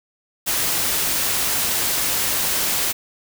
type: noise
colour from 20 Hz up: white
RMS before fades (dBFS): -21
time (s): 0.46-2.93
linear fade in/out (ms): 20
effects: none